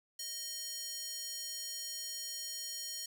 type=tone with high-pass filter; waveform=square; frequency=622.3 Hz; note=D#5; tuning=in tune; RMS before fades=-42 dBFS; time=0.19-3.06 s; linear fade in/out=5 ms; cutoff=5200 Hz; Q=1.7; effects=none